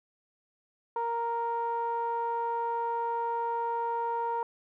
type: tone with low-pass filter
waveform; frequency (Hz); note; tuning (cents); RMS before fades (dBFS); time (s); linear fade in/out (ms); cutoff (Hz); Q
sawtooth; 466.2; A#4; 0; -31; 0.96-4.43; 2; 1000; 6
effects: none